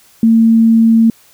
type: tone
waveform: sine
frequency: 226.4 Hz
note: A3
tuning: 50 cents sharp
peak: -5 dBFS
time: 0.23-1.1 s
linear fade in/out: 2 ms
effects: white hiss -47 dBFS RMS until 1.33 s